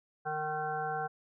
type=harmonic tone with a mistuned harmonic; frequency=153.6 Hz; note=D#3; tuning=22 cents flat; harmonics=1 / 3 / 5 / 7 / 9 / 10; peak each=-44 / -40 / -34 / -45 / -42 / -41 dBFS; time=0.25-1.08 s; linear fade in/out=20 ms; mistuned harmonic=9; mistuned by=-23 cents; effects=none